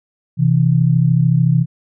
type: tone pair together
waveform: sine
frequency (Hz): 129.4 / 163.03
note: C3 / E3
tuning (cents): -19 / -19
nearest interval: major third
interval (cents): 400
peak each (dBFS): -13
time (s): 0.37-1.66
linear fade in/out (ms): 50
effects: none